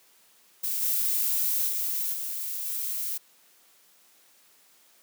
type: noise with level steps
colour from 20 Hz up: violet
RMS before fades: -29 / -26 / -29 / -33 / -31 dBFS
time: 0.63-3.18 s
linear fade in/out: 10 ms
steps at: 0.81 / 1.67 / 2.12 / 2.65 s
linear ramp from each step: 20 ms
effects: white hiss -60 dBFS RMS until 5.02 s + high-pass 200 Hz 12 dB/octave